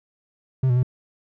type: tone with pitch steps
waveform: triangle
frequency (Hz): 130.8 / 122.8 / 126.3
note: C3 / B2 / B2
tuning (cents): 0 / -9 / +39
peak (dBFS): -14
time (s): 0.63-0.831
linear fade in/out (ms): 5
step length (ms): 67
effects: none